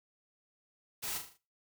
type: noise with echo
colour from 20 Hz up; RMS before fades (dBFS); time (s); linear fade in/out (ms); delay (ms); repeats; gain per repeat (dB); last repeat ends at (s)
white; -38; 1.02-1.19; 20; 38; 5; -6; 1.38
effects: noise-tail reverb RT60 0.3 s tail -17 dB re dry